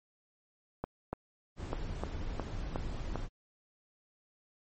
clicks, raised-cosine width 1 ms, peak -20 dBFS, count 7, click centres 0.84 / 1.13 / 1.731 / 2.036 / 2.397 / 2.759 / 3.157 s
brown noise, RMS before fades -38 dBFS, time 1.56-3.29 s, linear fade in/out 50 ms
effects MP3 32 kbps

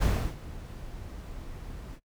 brown noise with ADSR envelope, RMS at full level -22 dBFS, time 0-2 s, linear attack 26 ms, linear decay 320 ms, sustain -19 dB, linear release 57 ms, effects noise-tail reverb RT60 0.1 s tail -21 dB re dry

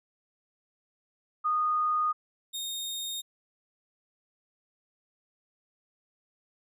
sine / sawtooth tone pair in turn, 1233 / 3695 Hz, D#6 / A#7, -16 / -16 cents, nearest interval octave + perfect fifth, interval 1900 cents, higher second, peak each -24 / -30 dBFS, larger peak first, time 1.44-2.13 / 2.53-3.22 s, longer neither, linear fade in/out 20 ms, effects none

